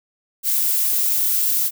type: noise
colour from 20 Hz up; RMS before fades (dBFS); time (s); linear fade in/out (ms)
violet; -19; 0.43-1.71; 50
effects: none